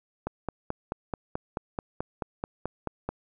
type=click train; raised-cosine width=1 ms; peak=-16 dBFS; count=14; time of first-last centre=0.27-3.09 s; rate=4.61 Hz; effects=none